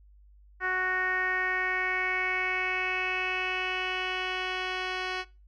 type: tone with low-pass filter sweep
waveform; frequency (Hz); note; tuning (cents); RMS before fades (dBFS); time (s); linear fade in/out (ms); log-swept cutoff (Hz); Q
10% pulse; 370; F#4; 0; -30; 0.6-5.25; 50; 1700 to 3700; 4.7
effects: noise-tail reverb RT60 0.3 s tail -22 dB re dry + added 50 Hz sine -53 dBFS peak until 5.47 s